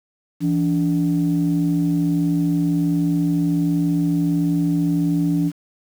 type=tone pair together; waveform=sine; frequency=167.6 / 289 Hz; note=E3 / D4; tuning=+29 / -28 cents; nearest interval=major sixth; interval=943 cents; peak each=-18 dBFS; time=0.4-5.52 s; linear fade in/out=50 ms; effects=tanh soft clip ceiling -10 dBFS + 7-bit